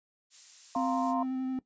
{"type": "noise", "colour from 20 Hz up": "violet", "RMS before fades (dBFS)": -43, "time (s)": [0.3, 1.15], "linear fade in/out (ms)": 50}
{"type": "chord", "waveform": "sine", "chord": "F suspended fourth", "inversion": "none", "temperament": "equal", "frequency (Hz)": [698.5, 932.3, 1046.5], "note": ["F5", "Bb5", "C6"], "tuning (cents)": [0, 0, 0], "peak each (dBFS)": [-32, -35, -35], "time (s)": [0.75, 1.23], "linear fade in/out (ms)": 2}
{"type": "tone with vibrato", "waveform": "triangle", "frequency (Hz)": 260, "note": "C4", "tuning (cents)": -11, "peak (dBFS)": -28, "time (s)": [0.76, 1.59], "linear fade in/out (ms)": 2, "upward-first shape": "square", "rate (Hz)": 11, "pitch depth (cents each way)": 10}
{"effects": ["noise-tail reverb RT60 0.1 s tail -17 dB re dry", "resampled to 16000 Hz"]}